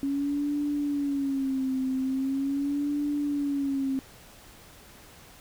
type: tone with vibrato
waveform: sine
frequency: 275.9 Hz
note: C#4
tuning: 8 cents flat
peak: -25 dBFS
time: 0.03-3.99 s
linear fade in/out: 0 ms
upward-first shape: sine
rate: 0.41 Hz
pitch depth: 95 cents each way
effects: pink hiss -51 dBFS RMS until 5.4 s